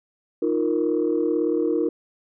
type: chord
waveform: sine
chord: Eb suspended second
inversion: none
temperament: equal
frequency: 311.1 / 349.2 / 466.2 Hz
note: Eb4 / F4 / Bb4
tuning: 0 / 0 / 0 cents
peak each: -23 dBFS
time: 0.42-1.89 s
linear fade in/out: 5 ms
effects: tanh soft clip ceiling -12 dBFS